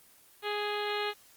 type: harmonic tone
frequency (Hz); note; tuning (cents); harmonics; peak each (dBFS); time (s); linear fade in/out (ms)
415.3; G#4; 0; 1 / 2 / 3 / 4 / 5 / 6 / 7 / 8 / 9 / 10; -34 / -37 / -39 / -40 / -41 / -42 / -42 / -43 / -44 / -44; 0.42-1.14; 50
effects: white hiss -59 dBFS RMS until 1.36 s + Opus 24 kbps